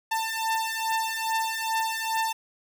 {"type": "beating tone pair", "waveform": "sawtooth", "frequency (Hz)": [892, 894.4], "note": ["A5", "A5"], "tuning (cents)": [23, 28], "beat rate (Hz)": 2.4, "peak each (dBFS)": -25, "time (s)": [0.11, 2.33], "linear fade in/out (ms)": 10, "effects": []}